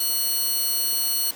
5% pulse tone pair together, 2960 / 4310 Hz, F#7 / C#8, 0 / -49 cents, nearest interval perfect fifth, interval 651 cents, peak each -22 / -15 dBFS, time 0-1.31 s, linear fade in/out 5 ms, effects pink hiss -40 dBFS RMS until 1.35 s + high-pass 300 Hz 12 dB/octave

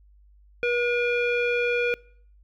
square tone with low-pass filter, 481.7 Hz, B4, 43 cents flat, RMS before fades -24 dBFS, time 0.63-1.94 s, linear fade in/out 0 ms, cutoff 2400 Hz, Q 3.7, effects noise-tail reverb RT60 0.6 s tail -25 dB re dry + added 50 Hz sine -52 dBFS peak until 2.43 s

